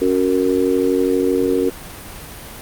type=chord; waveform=sine; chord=F# major; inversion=second; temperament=just; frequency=277.5 / 370 / 462.5 Hz; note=C#4 / F#4 / A#4; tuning=+2 / 0 / -14 cents; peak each=-18 dBFS; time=0.01-1.7 s; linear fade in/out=10 ms; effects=pink hiss -34 dBFS RMS until 2.61 s + Opus 32 kbps